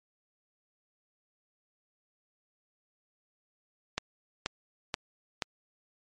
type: click train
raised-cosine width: 0.2 ms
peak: -12 dBFS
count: 4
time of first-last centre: 3.98-5.422 s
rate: 2.08 Hz
effects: MP3 48 kbps